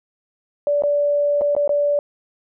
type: tone with dropouts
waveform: sine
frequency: 580 Hz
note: D5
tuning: 22 cents flat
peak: -15 dBFS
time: 0.67-1.99 s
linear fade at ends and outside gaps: 1 ms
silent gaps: 0.822-0.836 / 1.411-1.417 / 1.551-1.565 / 1.677-1.693 s
effects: none